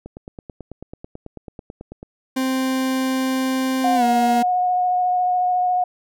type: click train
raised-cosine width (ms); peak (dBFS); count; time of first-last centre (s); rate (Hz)
2; -21; 19; 0.06-2.029; 9.14
type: tone with pitch glide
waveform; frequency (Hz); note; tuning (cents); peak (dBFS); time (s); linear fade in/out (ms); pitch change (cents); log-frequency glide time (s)
40% pulse; 261.6 to 237.1; C4 to A#3; 0 to +30; -18; 2.36-4.43; 10; -170; 3.95-4.04
type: tone with vibrato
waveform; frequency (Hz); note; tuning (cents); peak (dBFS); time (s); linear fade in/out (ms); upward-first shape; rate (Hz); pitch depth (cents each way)
sine; 726; F#5; -33; -16; 3.84-5.84; 5; sine; 14; 11
effects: none